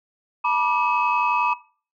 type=tone cluster; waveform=sine; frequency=882 / 973 / 1181 / 2564 Hz; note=A5 / B5 / D6 / E7; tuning=+4 / -26 / +9 / -49 cents; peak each=-28 / -21 / -23 / -27 dBFS; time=0.44-1.54 s; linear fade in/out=10 ms; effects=noise-tail reverb RT60 0.4 s tail -19 dB re dry + tanh soft clip ceiling -10 dBFS